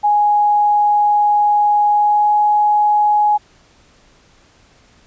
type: tone with pitch glide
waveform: sine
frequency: 831 to 836.8 Hz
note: G#5 to G#5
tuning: +1 to +13 cents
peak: -10 dBFS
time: 0.03-3.38 s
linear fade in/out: 20 ms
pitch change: +12 cents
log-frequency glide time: 1.9-2.33 s
effects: pink hiss -51 dBFS RMS until 5.06 s + resampled to 16000 Hz